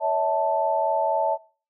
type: tone cluster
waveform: sine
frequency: 563 / 647 / 881 Hz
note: C#5 / E5 / A5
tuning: +27 / -32 / +2 cents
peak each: -27 / -24 / -23 dBFS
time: 0-1.38 s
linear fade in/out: 50 ms
effects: noise-tail reverb RT60 0.4 s tail -22 dB re dry